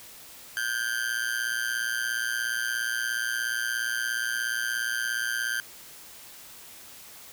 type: tone with amplitude modulation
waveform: 40% pulse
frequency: 1568 Hz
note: G6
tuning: in tune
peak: -22 dBFS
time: 0.57-5.6 s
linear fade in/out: 0 ms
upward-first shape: sine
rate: 117 Hz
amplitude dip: 90%
effects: white hiss -47 dBFS RMS until 7.32 s